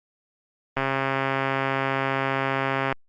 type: click train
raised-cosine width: 0.5 ms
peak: -9 dBFS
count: 292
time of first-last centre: 0.77-2.926 s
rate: 135 Hz
effects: Opus 48 kbps